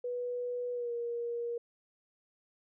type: tone with pitch glide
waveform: sine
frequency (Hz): 490 to 472.5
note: B4 to A#4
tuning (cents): -14 to +23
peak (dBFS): -33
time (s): 0.04-1.58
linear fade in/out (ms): 5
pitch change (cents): -63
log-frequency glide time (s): 0.73-0.92
effects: none